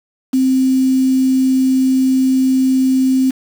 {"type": "tone with quantisation", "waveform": "sine", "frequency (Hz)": 261.6, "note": "C4", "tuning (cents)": 0, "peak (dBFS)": -10, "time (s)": [0.33, 3.31], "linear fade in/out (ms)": 10, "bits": 5, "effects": []}